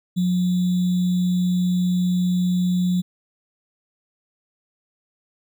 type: tone with sample-and-hold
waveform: sine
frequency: 180 Hz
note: F#3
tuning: 47 cents flat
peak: -17 dBFS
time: 0.16-3.02 s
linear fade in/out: 20 ms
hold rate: 3675 Hz
effects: none